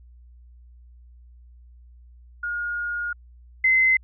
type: tone pair in turn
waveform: sine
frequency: 1429 / 2056 Hz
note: F6 / C7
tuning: +39 / -31 cents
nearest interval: tritone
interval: 630 cents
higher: second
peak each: -25 / -15 dBFS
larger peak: second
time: 2.43-3.13 / 3.64-3.97 s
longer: first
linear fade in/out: 5 ms
effects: added 60 Hz sine -46 dBFS peak until 4.03 s